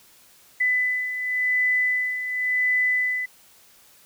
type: beating tone pair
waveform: sine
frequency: 2000 / 2000.92 Hz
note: B6 / B6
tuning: +21 / +22 cents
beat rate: 0.92 Hz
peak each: -28 / -21 dBFS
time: 0.6-3.26 s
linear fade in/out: 10 ms
effects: white hiss -54 dBFS RMS until 4.05 s